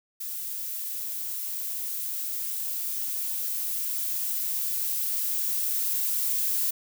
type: noise with level ramp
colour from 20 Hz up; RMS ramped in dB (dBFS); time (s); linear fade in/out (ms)
violet; -34 to -26; 0.2-6.71; 10
effects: none